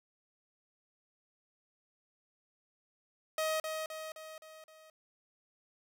sawtooth tone with echo, 630 Hz, D#5, 21 cents sharp, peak -27 dBFS, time 3.38-3.6 s, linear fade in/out 2 ms, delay 260 ms, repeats 5, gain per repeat -5 dB, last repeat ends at 4.9 s, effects none

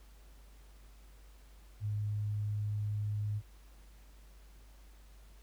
sine tone, 104.5 Hz, G#2, 11 cents sharp, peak -32 dBFS, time 1.8-3.42 s, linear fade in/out 50 ms, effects added 50 Hz sine -54 dBFS peak until 5.42 s + pink hiss -65 dBFS RMS until 5.42 s

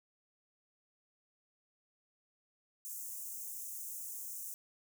white high-pass noise, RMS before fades -44 dBFS, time 2.85-4.54 s, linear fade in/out 0 ms, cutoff 6300 Hz, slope 48 dB/octave, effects none

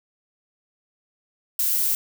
violet noise, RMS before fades -22 dBFS, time 1.59-1.95 s, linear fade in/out 2 ms, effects none

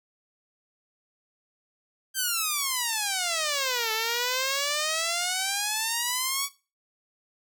5% pulse exponential two-way sweep, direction down then up, 1587 to 435.7 to 1138 Hz, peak -14 dBFS, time 2.14-6.49 s, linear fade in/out 50 ms, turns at 3.92 s, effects noise-tail reverb RT60 0.3 s tail -17 dB re dry

